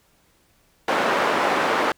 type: band-pass noise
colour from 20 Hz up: white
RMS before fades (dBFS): -21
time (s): 0.88-1.92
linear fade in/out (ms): 2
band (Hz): 330 to 1200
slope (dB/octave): 12
effects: pink hiss -61 dBFS RMS until 1.97 s